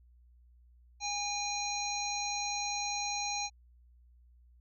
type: harmonic tone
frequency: 815 Hz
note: G#5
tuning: 33 cents flat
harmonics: 1 / 3 / 5 / 7 / 8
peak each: -37 / -40 / -38 / -42 / -40 dBFS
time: 1-3.5 s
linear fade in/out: 50 ms
effects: added 60 Hz sine -58 dBFS peak until 4.6 s